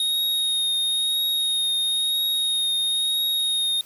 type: tone with vibrato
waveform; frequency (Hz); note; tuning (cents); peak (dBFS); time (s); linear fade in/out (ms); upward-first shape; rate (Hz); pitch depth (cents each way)
square; 3729; A#7; 0; -21; 0-3.81; 2; triangle; 1; 19
effects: white hiss -49 dBFS RMS until 3.85 s